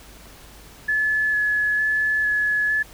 sine tone with vibrato, 1712 Hz, A6, 48 cents flat, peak -18 dBFS, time 0.88-2.83 s, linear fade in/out 10 ms, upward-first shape square, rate 1.1 Hz, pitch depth 11 cents each way, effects added 50 Hz sine -48 dBFS peak until 2.93 s + pink hiss -46 dBFS RMS until 2.93 s

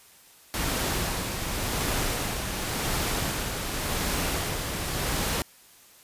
pink noise with tremolo, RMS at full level -27 dBFS, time 0.54-5.42 s, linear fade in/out 0 ms, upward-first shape sine, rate 0.9 Hz, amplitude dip 40%, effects white hiss -54 dBFS RMS until 6.03 s + resampled to 32000 Hz

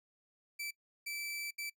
sawtooth tone bursts at uneven times, 2322 Hz, D7, 20 cents flat, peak -35 dBFS, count 3, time 0.59-0.71 / 1.06-1.51 / 1.58-1.7 s, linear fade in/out 10 ms, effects noise-tail reverb RT60 0.1 s tail -22 dB re dry

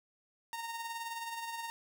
sawtooth tone with tremolo, 923 Hz, A#5, 17 cents flat, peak -33 dBFS, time 0.53-1.7 s, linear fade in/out 0 ms, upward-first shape sine, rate 19 Hz, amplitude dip 45%, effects none

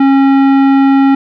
sine tone with tanh clipping, 272.8 Hz, C#4, 28 cents flat, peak -7 dBFS, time 0-1.15 s, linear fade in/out 5 ms, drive 15 dB, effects none

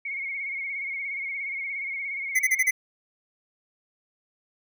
sine tone with vibrato, 2194 Hz, C#7, 18 cents flat, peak -29 dBFS, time 0.05-2.71 s, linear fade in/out 5 ms, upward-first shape sine, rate 17 Hz, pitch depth 55 cents each way
square tone bursts, 2038 Hz, C7, 46 cents flat, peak -19 dBFS, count 5, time 2.35-2.71 s, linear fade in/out 10 ms, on 44 ms, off 35 ms
effects none

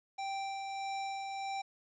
square tone with tremolo, 783 Hz, G5, 2 cents flat, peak -36 dBFS, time 0.18-1.62 s, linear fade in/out 10 ms, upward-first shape sine, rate 1.6 Hz, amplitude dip 30%, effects resampled to 16000 Hz + 11-bit

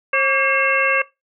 harmonic tone with a mistuned harmonic, 538 Hz, C5, 48 cents sharp, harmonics 1 / 2 / 3 / 4 / 5, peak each -21 / -21 / -21 / -21 / -21 dBFS, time 0.13-1.02 s, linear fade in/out 5 ms, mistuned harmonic 2, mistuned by +110 cents, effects noise-tail reverb RT60 0.2 s tail -19 dB re dry

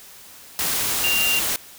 sine tone in noise, 2783 Hz, F7, 7 cents flat, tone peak -19 dBFS, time 1.04-1.39 s, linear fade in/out 0 ms, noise white, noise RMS -23 dBFS, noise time 0.59-1.56 s, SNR +1 dB, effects white hiss -44 dBFS RMS until 1.78 s

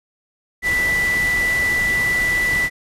sine tone in noise, 1975.5 Hz, B6, in tune, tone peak -16 dBFS, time 0.62-2.7 s, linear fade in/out 50 ms, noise pink, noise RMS -28 dBFS, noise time 0.62-2.7 s, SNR +9 dB, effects resampled to 32000 Hz

